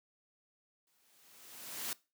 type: noise with exponential growth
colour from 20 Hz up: white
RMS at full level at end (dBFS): -37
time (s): 0.87-1.93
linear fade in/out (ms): 1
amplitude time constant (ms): 230
effects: noise-tail reverb RT60 0.3 s tail -22 dB re dry + high-pass 150 Hz 12 dB/octave